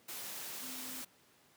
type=tone in noise; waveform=sine; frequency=256.3 Hz; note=C4; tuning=36 cents flat; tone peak=-51 dBFS; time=0.62-1.02 s; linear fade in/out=10 ms; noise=white; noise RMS=-44 dBFS; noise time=0.08-1.05 s; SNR=-10 dB; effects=pink hiss -66 dBFS RMS until 1.56 s + high-pass 150 Hz 12 dB/octave